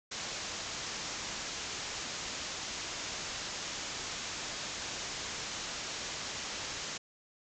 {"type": "low-pass noise", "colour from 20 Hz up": "white", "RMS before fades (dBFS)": -40, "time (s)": [0.11, 6.98], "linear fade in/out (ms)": 10, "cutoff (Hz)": 7300, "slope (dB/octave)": 96, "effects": []}